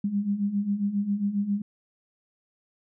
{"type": "beating tone pair", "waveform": "sine", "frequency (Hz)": [197.5, 204.9], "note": ["G3", "G#3"], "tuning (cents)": [13, -23], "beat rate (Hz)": 7.4, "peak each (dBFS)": [-30, -25], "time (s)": [0.04, 1.62], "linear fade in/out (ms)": 5, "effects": []}